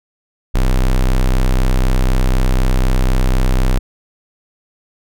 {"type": "tone", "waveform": "square", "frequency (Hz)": 32, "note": "C1", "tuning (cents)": -38, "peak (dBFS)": -11, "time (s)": [0.54, 3.79], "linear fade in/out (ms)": 10, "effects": []}